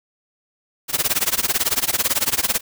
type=noise with tremolo; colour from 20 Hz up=white; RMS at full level=-17 dBFS; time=0.88-2.61 s; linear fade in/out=50 ms; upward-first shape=sine; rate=18 Hz; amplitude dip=95%; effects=none